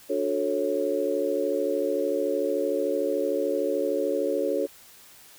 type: chord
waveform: sine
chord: D major seventh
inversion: none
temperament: just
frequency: 293.7 / 367.1 / 440.5 / 550.6 Hz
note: D4 / F#4 / A4 / C#5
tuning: 0 / -14 / +2 / -12 cents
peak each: -31 / -30 / -28 / -27 dBFS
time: 0.09-4.67 s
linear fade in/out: 20 ms
effects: white hiss -51 dBFS RMS until 5.38 s